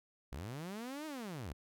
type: linear two-way sweep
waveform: sawtooth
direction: up then down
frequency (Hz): 55.4 to 318.6 to 55.4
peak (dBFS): -38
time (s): 0.32-1.53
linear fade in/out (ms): 5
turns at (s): 1.06
effects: none